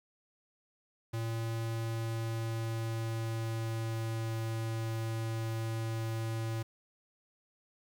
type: tone with pitch glide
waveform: square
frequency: 113.9 to 112.72 Hz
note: A#2 to A2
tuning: -40 to +42 cents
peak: -34 dBFS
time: 1.13-6.63 s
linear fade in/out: 10 ms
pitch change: -18 cents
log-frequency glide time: 1.54-4.38 s
effects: 10-bit